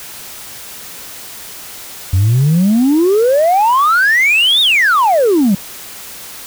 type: exponential two-way sweep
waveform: sine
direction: up then down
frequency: 88.6 to 3775 to 181.7 Hz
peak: -6 dBFS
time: 2.13-5.55 s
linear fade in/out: 5 ms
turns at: 4.61 s
effects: tanh soft clip ceiling -6 dBFS + white hiss -31 dBFS RMS until 6.46 s